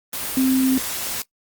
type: tone in noise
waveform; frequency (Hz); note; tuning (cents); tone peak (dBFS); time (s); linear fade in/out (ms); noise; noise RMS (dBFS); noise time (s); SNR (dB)
sine; 261.6; C4; 0; -15; 0.37-0.78; 2; white; -27; 0.13-1.22; +9
effects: noise-tail reverb RT60 0.1 s tail -20 dB re dry + Opus 24 kbps